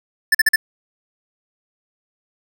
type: tone bursts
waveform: square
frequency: 1760 Hz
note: A6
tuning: in tune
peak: -11 dBFS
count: 4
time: 0.32-0.56 s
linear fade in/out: 5 ms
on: 27 ms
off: 44 ms
effects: none